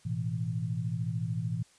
sine chord, A suspended second, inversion none, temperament equal, 110 / 123.47 / 164.81 Hz, A2 / B2 / E3, 0 / 0 / 0 cents, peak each -34 / -34 / -34 dBFS, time 0.05-1.63 s, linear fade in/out 10 ms, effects white hiss -62 dBFS RMS until 1.78 s + resampled to 22050 Hz

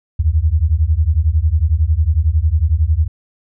sine beating tone pair, 73.42 / 84.42 Hz, D2 / E2, 0 / +42 cents, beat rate 11 Hz, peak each -14 dBFS, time 0.19-3.08 s, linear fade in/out 10 ms, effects none

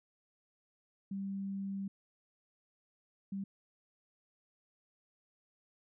sine tone bursts at uneven times, 196 Hz, G3, in tune, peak -36 dBFS, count 2, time 1.11-1.88 / 3.32-3.44 s, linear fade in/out 5 ms, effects none

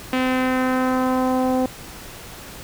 sawtooth tone with low-pass filter sweep, 257.1 Hz, C4, 30 cents flat, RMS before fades -20 dBFS, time 0.13-1.66 s, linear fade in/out 2 ms, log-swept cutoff 2800 to 680 Hz, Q 1.7, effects pink hiss -38 dBFS RMS until 2.63 s

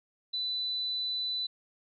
sine tone, 3990 Hz, B7, 17 cents sharp, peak -30 dBFS, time 0.33-1.47 s, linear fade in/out 10 ms, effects none

